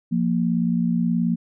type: tone pair together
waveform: sine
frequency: 174.39 / 233.1 Hz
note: F3 / A#3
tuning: -2 / 0 cents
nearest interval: perfect fourth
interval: 502 cents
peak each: -21 dBFS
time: 0.11-1.36 s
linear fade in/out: 20 ms
effects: none